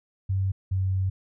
sine tone pair in turn, 96 / 94.73 Hz, G2 / F#2, -36 / +41 cents, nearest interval unison, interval 23 cents, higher first, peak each -22 dBFS, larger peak neither, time 0.29-0.52 / 0.71-1.1 s, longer second, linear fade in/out 10 ms, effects none

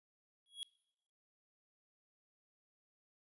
square tone with exponential growth, 3322 Hz, G#7, in tune, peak -38 dBFS, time 0.46-0.63 s, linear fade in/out 0 ms, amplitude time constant 35 ms, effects noise-tail reverb RT60 0.9 s tail -23 dB re dry + resampled to 24000 Hz

